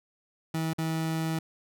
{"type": "tone with dropouts", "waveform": "30% pulse", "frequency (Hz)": 161.1, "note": "E3", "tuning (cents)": -39, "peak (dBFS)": -25, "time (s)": [0.54, 1.39], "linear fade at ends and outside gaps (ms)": 5, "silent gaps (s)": [0.734, 0.783], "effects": []}